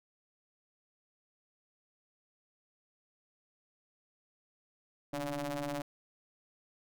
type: ring-modulated tone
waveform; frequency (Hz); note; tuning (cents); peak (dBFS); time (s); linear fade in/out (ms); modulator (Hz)
sawtooth; 141.9; C#3; +41; -28; 5.13-5.82; 5; 434
effects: none